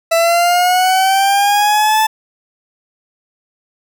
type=linear sweep; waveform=40% pulse; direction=up; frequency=659.3 to 879 Hz; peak=-9 dBFS; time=0.11-2.07 s; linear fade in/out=10 ms; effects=none